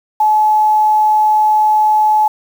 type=tone with quantisation; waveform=sine; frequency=856 Hz; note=A5; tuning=48 cents flat; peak=-8 dBFS; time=0.2-2.28 s; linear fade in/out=5 ms; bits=6; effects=none